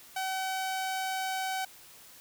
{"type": "tone", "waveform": "sawtooth", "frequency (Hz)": 760, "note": "F#5", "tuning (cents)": 46, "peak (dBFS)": -27, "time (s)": [0.16, 1.65], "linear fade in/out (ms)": 5, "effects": ["white hiss -53 dBFS RMS until 2.2 s"]}